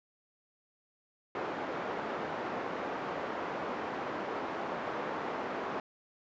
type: band-pass noise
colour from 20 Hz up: pink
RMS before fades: -37 dBFS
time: 1.35-5.8 s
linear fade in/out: 2 ms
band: 360 to 1300 Hz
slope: 12 dB/octave
effects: resampled to 16000 Hz